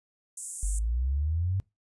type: band-pass noise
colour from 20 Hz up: white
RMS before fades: -39 dBFS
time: 0.37-0.79 s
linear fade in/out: 5 ms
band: 7300 to 9800 Hz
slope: 48 dB/octave
type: exponential sweep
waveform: sine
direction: up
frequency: 46.78 to 98.7 Hz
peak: -25 dBFS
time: 0.63-1.6 s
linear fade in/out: 0 ms
effects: noise-tail reverb RT60 0.2 s tail -22 dB re dry + resampled to 24000 Hz